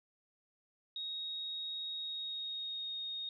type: tone with pitch glide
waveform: sine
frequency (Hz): 3763 to 3720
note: A#7 to A#7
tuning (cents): +16 to -4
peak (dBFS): -38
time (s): 0.96-3.29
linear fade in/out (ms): 2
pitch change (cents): -20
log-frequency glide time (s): 1.96-2.95
effects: none